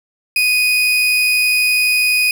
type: tone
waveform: 35% pulse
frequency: 2489 Hz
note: D#7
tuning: in tune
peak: -10 dBFS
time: 0.36-2.31 s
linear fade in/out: 2 ms
effects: none